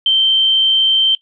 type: tone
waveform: sine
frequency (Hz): 3122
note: G7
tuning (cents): -8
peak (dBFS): -9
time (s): 0.06-1.15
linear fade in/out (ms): 2
effects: noise-tail reverb RT60 0.1 s tail -18 dB re dry